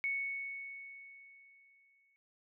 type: tone with exponential decay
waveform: sine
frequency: 2216 Hz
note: C#7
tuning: 1 cent flat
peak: -31 dBFS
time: 0.04-2.16 s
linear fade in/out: 0 ms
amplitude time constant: 460 ms
effects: none